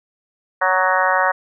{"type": "harmonic tone with a mistuned harmonic", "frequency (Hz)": 186.1, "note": "F#3", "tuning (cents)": 10, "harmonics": [3, 4, 5, 6, 7, 8, 9, 10], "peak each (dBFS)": [-22, -22, -21, -21, -25, -22, -25, -23], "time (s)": [0.61, 1.32], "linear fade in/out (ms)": 10, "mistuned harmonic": 7, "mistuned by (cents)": -35, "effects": []}